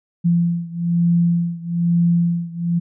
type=beating tone pair; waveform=sine; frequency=170.8 / 171.9 Hz; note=F3 / F3; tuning=-38 / -27 cents; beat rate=1.1 Hz; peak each=-17 / -19 dBFS; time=0.24-2.8 s; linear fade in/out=20 ms; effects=none